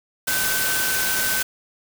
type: tone in noise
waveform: sine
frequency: 1527 Hz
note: G6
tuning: 46 cents flat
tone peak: -25 dBFS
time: 0.27-1.43 s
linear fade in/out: 10 ms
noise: white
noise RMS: -23 dBFS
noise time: 0.27-1.43 s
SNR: -5 dB
effects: none